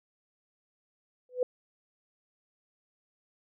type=tone with exponential growth; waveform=sine; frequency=500 Hz; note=B4; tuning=21 cents sharp; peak=-20 dBFS; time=1.29-1.43 s; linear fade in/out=2 ms; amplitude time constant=29 ms; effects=none